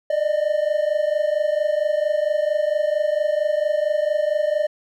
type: tone pair together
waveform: triangle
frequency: 592.6 / 617 Hz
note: D5 / D#5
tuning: +15 / -15 cents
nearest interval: minor second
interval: 70 cents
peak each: -19 dBFS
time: 0.1-4.67 s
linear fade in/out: 5 ms
effects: none